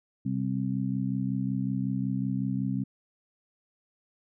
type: harmonic tone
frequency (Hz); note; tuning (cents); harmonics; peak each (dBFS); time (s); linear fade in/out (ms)
65.41; C2; 0; 2 / 3 / 4; -31 / -30 / -32; 0.25-2.84; 10
effects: none